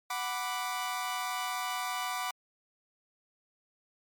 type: chord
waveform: sawtooth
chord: B minor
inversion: second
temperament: equal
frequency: 740 / 987.8 / 1174.7 Hz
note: F#5 / B5 / D6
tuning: 0 / 0 / 0 cents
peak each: -33 dBFS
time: 0.1-2.31 s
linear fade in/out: 5 ms
effects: MP3 96 kbps